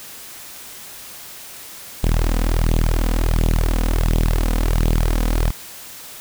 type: tone with flanger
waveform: sawtooth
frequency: 40.15 Hz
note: E1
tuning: 45 cents flat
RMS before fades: -17 dBFS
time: 2.03-5.51 s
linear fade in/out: 10 ms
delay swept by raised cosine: 0.27 to 4.07 ms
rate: 1.4 Hz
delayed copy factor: +0.75
effects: white hiss -37 dBFS RMS until 6.2 s